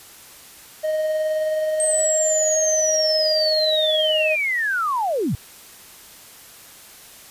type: tone with tremolo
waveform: triangle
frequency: 622.3 Hz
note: D#5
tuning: in tune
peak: -16 dBFS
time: 0.83-4.36 s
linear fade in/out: 20 ms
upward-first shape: triangle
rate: 19 Hz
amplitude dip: 30%
type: linear sweep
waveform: sine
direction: down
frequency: 8372 to 92.5 Hz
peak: -19 dBFS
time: 1.8-5.35 s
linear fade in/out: 0 ms
effects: white hiss -44 dBFS RMS until 7.3 s + resampled to 32000 Hz